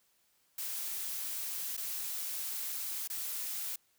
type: noise with dropouts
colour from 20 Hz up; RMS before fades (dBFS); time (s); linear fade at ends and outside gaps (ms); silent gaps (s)
blue; -38; 0.58-3.76; 5; 1.768-1.775 / 3.076-3.099
effects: white hiss -72 dBFS RMS until 3.98 s